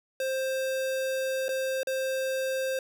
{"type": "tone with dropouts", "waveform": "square", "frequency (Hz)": 527, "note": "C5", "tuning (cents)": 12, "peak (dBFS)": -28, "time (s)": [0.2, 2.79], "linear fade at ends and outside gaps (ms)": 2, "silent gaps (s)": [[1.483, 1.49], [1.832, 1.871]], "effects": []}